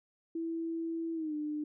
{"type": "tone with pitch glide", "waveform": "sine", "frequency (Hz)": [329.6, 300.5], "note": ["E4", "D4"], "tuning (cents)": [0, 40], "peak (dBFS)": -33, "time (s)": [0.35, 1.64], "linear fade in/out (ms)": 5, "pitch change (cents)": -160, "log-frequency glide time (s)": [1.14, 1.34], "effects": []}